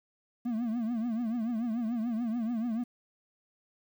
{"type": "tone with vibrato", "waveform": "triangle", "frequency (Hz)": 230.8, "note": "A#3", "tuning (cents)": -17, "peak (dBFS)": -27, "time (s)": [0.45, 2.84], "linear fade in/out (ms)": 10, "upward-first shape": "triangle", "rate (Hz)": 6.9, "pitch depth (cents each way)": 140, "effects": ["10-bit"]}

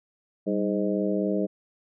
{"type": "harmonic tone with a mistuned harmonic", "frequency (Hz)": 103.83, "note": "G#2", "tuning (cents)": 0, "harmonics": [2, 3, 4, 5, 6], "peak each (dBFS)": [-27, -29, -30, -31, -32], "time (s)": [0.46, 1.47], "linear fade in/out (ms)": 20, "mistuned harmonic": 2, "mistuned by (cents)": -100, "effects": []}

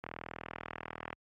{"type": "click train", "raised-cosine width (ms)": 0.5, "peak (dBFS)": -25, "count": 45, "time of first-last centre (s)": [0.04, 1.129], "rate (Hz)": 40.4, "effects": ["high-pass 60 Hz 12 dB/octave", "AAC 32 kbps"]}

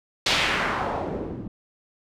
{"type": "noise with low-pass filter sweep", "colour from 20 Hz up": "white", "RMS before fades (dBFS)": -26, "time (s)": [0.26, 1.48], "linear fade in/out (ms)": 5, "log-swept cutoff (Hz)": [4200, 210], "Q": 1.5, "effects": []}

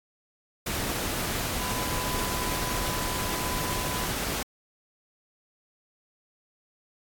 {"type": "tone in noise", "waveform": "sine", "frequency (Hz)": 1002, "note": "B5", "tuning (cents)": 25, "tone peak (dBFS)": -35, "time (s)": [1.59, 4.06], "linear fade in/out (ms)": 5, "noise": "pink", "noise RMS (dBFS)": -30, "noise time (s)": [0.66, 4.43], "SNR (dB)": -8, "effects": ["AAC 64 kbps"]}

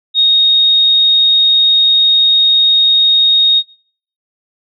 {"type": "tone", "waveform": "sine", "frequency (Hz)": 3729, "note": "A#7", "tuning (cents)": 0, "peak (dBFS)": -6, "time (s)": [0.14, 3.63], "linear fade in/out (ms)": 50, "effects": ["noise-tail reverb RT60 0.6 s tail -25 dB re dry"]}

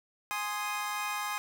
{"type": "chord", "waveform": "25% pulse", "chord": "Ab major", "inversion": "none", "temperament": "equal", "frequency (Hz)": [830.6, 1046.5, 1244.5], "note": ["Ab5", "C6", "Eb6"], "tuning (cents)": [0, 0, 0], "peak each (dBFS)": -33, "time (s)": [0.31, 1.38], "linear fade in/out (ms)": 0, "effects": []}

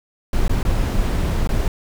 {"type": "noise with dropouts", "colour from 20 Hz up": "brown", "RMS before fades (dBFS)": -18, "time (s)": [0.33, 1.68], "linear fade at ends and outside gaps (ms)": 2, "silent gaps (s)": [[0.48, 0.494], [0.63, 0.65], [1.474, 1.49]], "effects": []}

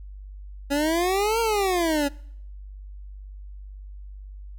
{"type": "exponential two-way sweep", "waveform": "25% pulse", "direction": "up then down", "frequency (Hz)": [277.2, 466.2, 277.2], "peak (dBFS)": -17, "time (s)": [0.7, 2.09], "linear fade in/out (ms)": 20, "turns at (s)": 1.4, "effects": ["noise-tail reverb RT60 0.7 s tail -24 dB re dry", "added 49 Hz sine -37 dBFS peak until 4.58 s"]}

